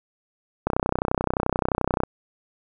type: click train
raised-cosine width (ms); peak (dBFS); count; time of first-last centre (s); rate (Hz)
1; -7; 44; 0.67-2.035; 31.5
effects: none